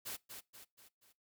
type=noise with echo; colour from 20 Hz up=white; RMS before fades=-43 dBFS; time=0.05-0.17 s; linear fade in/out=20 ms; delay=240 ms; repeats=4; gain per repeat=-6 dB; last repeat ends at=1.13 s; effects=noise-tail reverb RT60 0.2 s tail -21 dB re dry